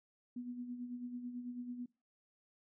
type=tone with tremolo; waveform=sine; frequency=244.9 Hz; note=B3; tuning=14 cents flat; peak=-39 dBFS; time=0.36-1.86 s; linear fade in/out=5 ms; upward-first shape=sine; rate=9.1 Hz; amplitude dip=55%; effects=noise-tail reverb RT60 0.3 s tail -21 dB re dry